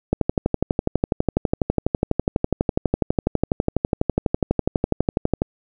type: click train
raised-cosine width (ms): 2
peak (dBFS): -4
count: 65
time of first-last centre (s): 0.13-5.419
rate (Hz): 12.1
effects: none